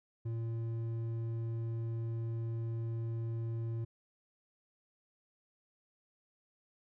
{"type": "tone with hard clipping", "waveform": "sine", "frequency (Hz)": 114.5, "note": "A#2", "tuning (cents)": -31, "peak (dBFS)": -36, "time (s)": [0.25, 3.85], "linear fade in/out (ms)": 10, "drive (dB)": 6, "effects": []}